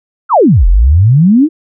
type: exponential two-way sweep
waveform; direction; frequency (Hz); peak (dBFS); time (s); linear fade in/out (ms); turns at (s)
sine; down then up; 1438 to 39.51 to 332.5; -3; 0.29-1.49; 50; 0.67
effects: none